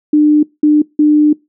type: tone bursts at uneven times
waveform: sine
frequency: 300 Hz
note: D4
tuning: 37 cents sharp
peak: -5 dBFS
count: 3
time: 0.13-0.43 / 0.63-0.82 / 0.99-1.33 s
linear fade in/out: 5 ms
effects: noise-tail reverb RT60 0.2 s tail -22 dB re dry